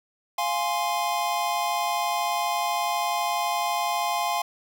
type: chord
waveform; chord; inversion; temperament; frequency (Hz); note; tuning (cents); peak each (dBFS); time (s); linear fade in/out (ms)
square; F minor; none; equal; 698.5 / 830.6 / 1046.5; F5 / Ab5 / C6; 0 / 0 / 0; -29; 0.38-4.42; 5
effects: none